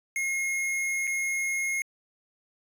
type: tone with dropouts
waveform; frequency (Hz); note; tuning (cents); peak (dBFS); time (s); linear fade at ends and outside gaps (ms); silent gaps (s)
square; 2154; C7; +50; -27; 0.16-1.82; 1; 1.071-1.075
effects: resampled to 32000 Hz